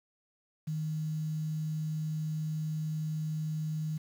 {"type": "tone with quantisation", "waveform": "sine", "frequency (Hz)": 155.56, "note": "D#3", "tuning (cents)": 0, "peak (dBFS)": -31, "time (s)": [0.67, 3.98], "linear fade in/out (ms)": 10, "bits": 9, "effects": []}